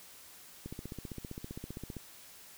click train, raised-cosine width 3 ms, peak -28 dBFS, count 21, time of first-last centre 0.66-1.967 s, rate 15.3 Hz, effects white hiss -54 dBFS RMS until 2.57 s

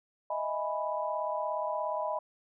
sine chord, E major seventh, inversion third, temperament equal, 622.3 / 659.3 / 830.6 / 987.8 Hz, D#5 / E5 / G#5 / B5, 0 / 0 / 0 / 0 cents, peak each -34 / -39 / -38 / -34 dBFS, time 0.3-2.19 s, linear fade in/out 5 ms, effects none

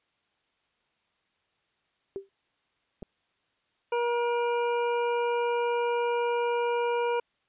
sine tone with exponential decay, 392 Hz, G4, in tune, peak -28 dBFS, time 2.16-2.29 s, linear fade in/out 0 ms, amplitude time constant 27 ms
clicks, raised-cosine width 2 ms, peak -31 / -26 dBFS, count 2, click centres 3.023 / 3.028 s
harmonic tone, 476.3 Hz, A#4, 37 cents sharp, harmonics 1 / 2 / 3 / 5 / 6, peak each -26 / -30 / -39 / -39 / -45 dBFS, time 3.92-7.2 s, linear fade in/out 5 ms
effects white hiss -73 dBFS RMS until 7.48 s + resampled to 8000 Hz

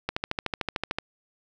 click train, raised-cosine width 0.3 ms, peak -11 dBFS, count 13, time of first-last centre 0.09-0.986 s, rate 13.4 Hz, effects none

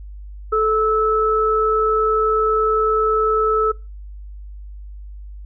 sine tone pair together, 435.8 / 1306 Hz, A4 / E6, -17 / -17 cents, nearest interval octave + perfect fifth, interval 1900 cents, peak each -17 dBFS, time 0.52-3.72 s, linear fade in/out 10 ms, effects noise-tail reverb RT60 0.3 s tail -24 dB re dry + added 50 Hz sine -32 dBFS peak until 5.45 s

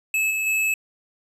square tone with level steps, 2599 Hz, E7, 25 cents flat, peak -20 / -23 / -20 dBFS, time 0.14-0.74 s, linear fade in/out 2 ms, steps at 0.3 / 0.46 s, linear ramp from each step 10 ms, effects resampled to 32000 Hz

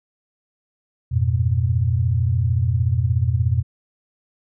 sine chord, F diminished, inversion none, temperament equal with one note detuned, 87.31 / 103.83 / 120.79 Hz, F2 / Ab2 / Cb3, 0 / 0 / -38 cents, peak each -20 / -24 / -19 dBFS, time 1.11-3.63 s, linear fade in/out 20 ms, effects none

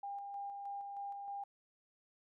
sine tone with tremolo, 802 Hz, G5, 39 cents sharp, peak -40 dBFS, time 0.03-1.44 s, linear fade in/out 5 ms, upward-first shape square, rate 3.2 Hz, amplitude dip 30%, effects none

